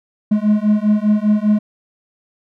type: beating tone pair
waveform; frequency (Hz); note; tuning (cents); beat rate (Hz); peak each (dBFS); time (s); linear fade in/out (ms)
triangle; 208.4 / 213.4; G#3 / G#3; +6 / +47; 5; -13; 0.31-1.59; 10
effects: none